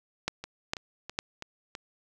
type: two click trains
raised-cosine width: 0.2 ms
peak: -11 / -21 dBFS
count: 3 / 5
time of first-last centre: 0.28-1.189 / 0.44-1.751 s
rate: 2.2 / 3.05 Hz
effects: none